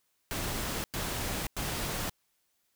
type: noise bursts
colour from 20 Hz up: pink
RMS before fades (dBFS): -34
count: 3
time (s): 0.31-2.096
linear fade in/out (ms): 0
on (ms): 530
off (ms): 98
effects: white hiss -75 dBFS RMS until 2.75 s